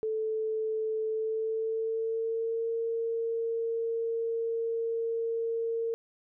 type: tone with pitch glide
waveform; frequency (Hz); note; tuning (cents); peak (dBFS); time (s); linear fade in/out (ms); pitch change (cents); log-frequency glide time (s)
sine; 438.1 to 457.8; A4 to A#4; -7 to -31; -28; 0.03-5.94; 0; +76; 1.08-2.71
effects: none